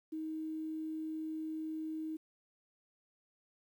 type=tone with quantisation; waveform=sine; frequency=315.3 Hz; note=D#4; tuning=23 cents sharp; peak=-37 dBFS; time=0.12-2.17 s; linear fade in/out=10 ms; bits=11; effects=none